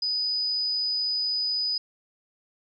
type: tone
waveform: sine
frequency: 4978 Hz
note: D#8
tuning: in tune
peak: -24 dBFS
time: 0.02-1.78 s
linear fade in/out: 5 ms
effects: none